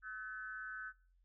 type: tone with amplitude modulation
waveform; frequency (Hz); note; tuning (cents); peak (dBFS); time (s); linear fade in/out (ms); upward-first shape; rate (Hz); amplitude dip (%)
sine; 1511; F#6; +36; -39; 0.02-0.93; 50; sine; 217; 95
effects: noise-tail reverb RT60 0.5 s tail -22 dB re dry + added 44 Hz sine -68 dBFS peak until 1.24 s